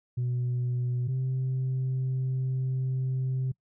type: tone pair in turn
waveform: sine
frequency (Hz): 123.6 / 130.2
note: B2 / C3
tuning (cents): +2 / -8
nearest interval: minor second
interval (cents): 90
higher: second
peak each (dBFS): -24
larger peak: neither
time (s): 0.17-1.08 / 1.08-3.52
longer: second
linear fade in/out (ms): 10
effects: noise-tail reverb RT60 0.1 s tail -24 dB re dry + tanh soft clip ceiling -24 dBFS